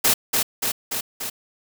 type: noise with echo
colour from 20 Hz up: white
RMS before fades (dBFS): -17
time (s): 0.04-0.14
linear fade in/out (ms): 10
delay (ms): 290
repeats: 4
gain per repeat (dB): -3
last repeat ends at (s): 1.3
effects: none